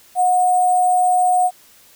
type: tone with sample-and-hold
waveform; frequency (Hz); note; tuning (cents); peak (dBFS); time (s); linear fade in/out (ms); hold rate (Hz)
sine; 727; F#5; -31; -12; 0.15-1.51; 50; 8820
effects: white hiss -49 dBFS RMS until 1.95 s